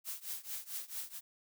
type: noise with tremolo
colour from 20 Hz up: blue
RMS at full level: -39 dBFS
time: 0.04-1.21 s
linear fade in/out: 50 ms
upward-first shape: triangle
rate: 4.5 Hz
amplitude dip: 95%
effects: none